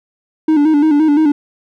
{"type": "tone with vibrato", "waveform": "triangle", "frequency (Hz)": 301.9, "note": "D4", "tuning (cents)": 48, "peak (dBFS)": -6, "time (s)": [0.48, 1.32], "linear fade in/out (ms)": 5, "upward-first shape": "square", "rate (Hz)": 5.8, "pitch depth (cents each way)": 69, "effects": []}